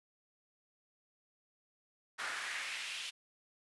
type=noise with high-pass filter sweep; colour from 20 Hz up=brown; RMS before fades=-41 dBFS; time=2.18-3.11 s; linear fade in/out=20 ms; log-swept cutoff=1400 to 3100 Hz; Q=2.1; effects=resampled to 24000 Hz